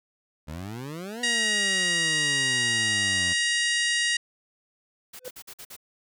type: exponential two-way sweep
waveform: 20% pulse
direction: up then down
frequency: 73 to 246.9 to 85.6 Hz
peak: -29 dBFS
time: 0.47-3.34 s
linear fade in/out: 20 ms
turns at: 1.21 s
type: harmonic tone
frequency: 948 Hz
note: A#5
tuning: 29 cents sharp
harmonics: 2 / 3 / 4 / 5 / 6 / 7 / 8 / 9 / 10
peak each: -25 / -29 / -31 / -33 / -35 / -36 / -37 / -38 / -39 dBFS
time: 1.23-4.17 s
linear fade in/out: 5 ms
type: noise bursts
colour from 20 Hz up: white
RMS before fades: -42 dBFS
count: 6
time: 5.13-5.765 s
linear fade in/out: 10 ms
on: 65 ms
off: 49 ms
type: tone with exponential growth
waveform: triangle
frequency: 505 Hz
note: B4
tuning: 39 cents sharp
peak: -28 dBFS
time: 5.19-5.28 s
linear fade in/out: 1 ms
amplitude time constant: 19 ms
effects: none